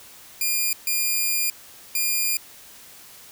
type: tone bursts at uneven times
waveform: 5% pulse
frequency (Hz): 2414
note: D7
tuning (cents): +47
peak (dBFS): -11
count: 3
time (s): 0.41-0.73 / 0.87-1.5 / 1.95-2.37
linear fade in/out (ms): 2
effects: white hiss -46 dBFS RMS until 3.31 s